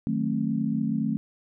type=chord; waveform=sine; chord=D# diminished seventh; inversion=none; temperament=equal with one note detuned; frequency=155.56 / 185 / 220 / 267.1 Hz; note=D#3 / F#3 / A3 / C4; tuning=0 / 0 / 0 / +36 cents; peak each=-31 / -32 / -26 / -30 dBFS; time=0.07-1.17 s; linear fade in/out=0 ms; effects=none